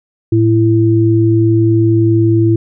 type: tone pair together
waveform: sine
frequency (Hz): 111 / 333.8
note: A2 / E4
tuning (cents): +16 / +22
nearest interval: octave + perfect fifth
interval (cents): 1906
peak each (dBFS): -10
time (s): 0.32-2.56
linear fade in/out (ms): 5
effects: none